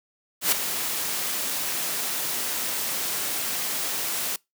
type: noise with ADSR envelope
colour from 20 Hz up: white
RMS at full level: -19 dBFS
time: 0.41-4.36 s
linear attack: 110 ms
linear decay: 10 ms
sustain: -9 dB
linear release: 3 ms
effects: noise-tail reverb RT60 0.2 s tail -25 dB re dry + high-pass 150 Hz 12 dB/octave